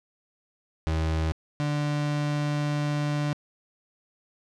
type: tone pair in turn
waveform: 35% pulse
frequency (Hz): 79.7 / 147.27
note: D#2 / D3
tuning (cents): +42 / +5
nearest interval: major seventh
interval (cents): 1063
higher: second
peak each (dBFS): -22 / -23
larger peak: first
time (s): 0.87-1.32 / 1.6-3.33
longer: second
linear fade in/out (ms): 0
effects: low-pass 6000 Hz 12 dB/octave